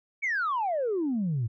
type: exponential sweep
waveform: sine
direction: down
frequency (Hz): 2309 to 105.7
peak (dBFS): -24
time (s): 0.22-1.48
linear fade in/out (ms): 20
effects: tanh soft clip ceiling -22 dBFS